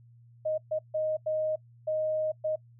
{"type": "tone bursts at uneven times", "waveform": "sine", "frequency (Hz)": 622.3, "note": "D#5", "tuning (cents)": 0, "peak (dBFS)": -26, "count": 6, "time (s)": [[0.45, 0.58], [0.71, 0.79], [0.94, 1.17], [1.26, 1.56], [1.87, 2.32], [2.44, 2.56]], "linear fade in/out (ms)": 10, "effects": ["noise-tail reverb RT60 0.1 s tail -22 dB re dry", "added 118 Hz sine -53 dBFS peak until 2.79 s"]}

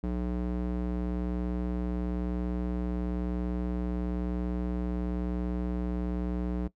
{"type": "tone with band-pass filter", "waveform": "square", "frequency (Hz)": 60.5, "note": "B1", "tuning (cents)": -35, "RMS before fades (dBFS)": -31, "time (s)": [0.03, 6.68], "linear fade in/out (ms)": 10, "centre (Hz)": 240, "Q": 0.9, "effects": ["noise-tail reverb RT60 0.1 s tail -19 dB re dry"]}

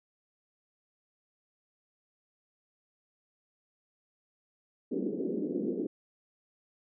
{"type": "band-pass noise", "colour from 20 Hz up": "white", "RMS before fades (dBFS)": -33, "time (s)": [4.91, 5.87], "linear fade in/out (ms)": 10, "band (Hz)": [190, 440], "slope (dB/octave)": 48, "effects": []}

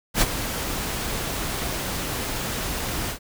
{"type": "noise with ADSR envelope", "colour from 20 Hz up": "pink", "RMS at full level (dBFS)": -17, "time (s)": [0.14, 3.19], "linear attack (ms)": 74, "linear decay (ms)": 36, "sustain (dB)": -11, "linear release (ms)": 89, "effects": []}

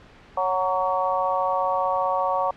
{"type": "harmonic tone with a mistuned harmonic", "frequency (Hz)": 185, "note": "F#3", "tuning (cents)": 0, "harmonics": [3, 4, 5, 6], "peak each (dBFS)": [-26, -26, -26, -26], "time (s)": [0.37, 2.51], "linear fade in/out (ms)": 5, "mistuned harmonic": 6, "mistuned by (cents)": 25, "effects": ["pink hiss -49 dBFS RMS until 2.56 s", "low-pass 3000 Hz 12 dB/octave"]}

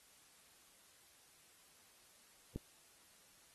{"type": "click", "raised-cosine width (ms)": 3, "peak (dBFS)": -28, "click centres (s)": 2.56, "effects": ["white hiss -66 dBFS RMS until 3.54 s", "AAC 32 kbps"]}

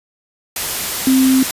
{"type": "tone in noise", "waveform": "sine", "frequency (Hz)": 262.4, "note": "C4", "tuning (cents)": 5, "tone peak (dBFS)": -9, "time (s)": [1.07, 1.43], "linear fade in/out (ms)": 2, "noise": "white", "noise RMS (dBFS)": -21, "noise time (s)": [0.56, 1.51], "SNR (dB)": 9, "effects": ["resampled to 32000 Hz"]}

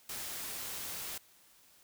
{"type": "noise", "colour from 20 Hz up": "white", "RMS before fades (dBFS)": -41, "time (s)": [0.09, 1.18], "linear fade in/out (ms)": 5, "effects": ["white hiss -63 dBFS RMS until 1.83 s"]}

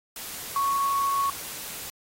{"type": "tone in noise", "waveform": "sine", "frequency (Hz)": 1108.7, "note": "C#6", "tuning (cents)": 0, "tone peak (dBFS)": -22, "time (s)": [0.56, 1.3], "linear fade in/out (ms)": 2, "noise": "white", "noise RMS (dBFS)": -37, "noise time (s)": [0.16, 1.9], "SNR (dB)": 12, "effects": ["AAC 48 kbps"]}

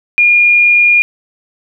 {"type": "tone", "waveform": "sine", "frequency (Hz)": 2423, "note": "D#7", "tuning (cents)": -47, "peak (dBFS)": -5, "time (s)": [0.18, 1.02], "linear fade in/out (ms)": 0, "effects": []}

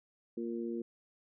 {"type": "harmonic tone", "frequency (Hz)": 116.54, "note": "A#2", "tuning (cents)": 0, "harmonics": [2, 3, 4], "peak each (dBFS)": [-38, -38, -44], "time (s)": [0.37, 0.82], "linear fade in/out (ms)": 5, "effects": []}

